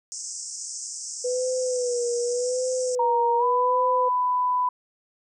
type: band-pass noise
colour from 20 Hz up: white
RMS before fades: -35 dBFS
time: 0.12-2.95 s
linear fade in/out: 0 ms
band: 5200 to 8400 Hz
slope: 96 dB/octave
type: tone with vibrato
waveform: sine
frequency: 493.9 Hz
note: B4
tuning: in tune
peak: -23 dBFS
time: 1.24-4.09 s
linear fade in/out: 10 ms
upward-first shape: sine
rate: 0.85 Hz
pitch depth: 58 cents each way
type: tone with pitch glide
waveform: sine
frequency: 935 to 996.3 Hz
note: A#5 to B5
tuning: +5 to +15 cents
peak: -20 dBFS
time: 2.99-4.69 s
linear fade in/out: 5 ms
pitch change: +110 cents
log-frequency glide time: 3.39-3.44 s
effects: none